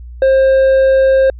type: tone with hard clipping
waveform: triangle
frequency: 532 Hz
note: C5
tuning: 29 cents sharp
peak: -8 dBFS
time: 0.22-1.3 s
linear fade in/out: 2 ms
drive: 7 dB
effects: added 60 Hz sine -28 dBFS peak until 1.39 s + resampled to 8000 Hz